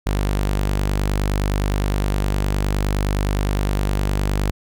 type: tone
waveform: sawtooth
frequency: 49.7 Hz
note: G1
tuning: 25 cents sharp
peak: -14 dBFS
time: 0.06-4.51 s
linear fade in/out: 10 ms
effects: none